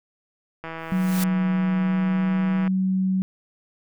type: click train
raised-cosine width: 0.5 ms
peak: -19 dBFS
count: 333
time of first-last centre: 0.64-2.677 s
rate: 163 Hz
type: noise with exponential growth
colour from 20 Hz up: white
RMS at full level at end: -28 dBFS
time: 0.78-1.24 s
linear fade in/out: 5 ms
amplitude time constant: 99 ms
type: tone with pitch glide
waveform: sine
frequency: 185 to 188.45 Hz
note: F#3 to F#3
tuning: 0 to +32 cents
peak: -19 dBFS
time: 0.92-3.22 s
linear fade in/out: 0 ms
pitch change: +32 cents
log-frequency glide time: 1.52-2.5 s
effects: none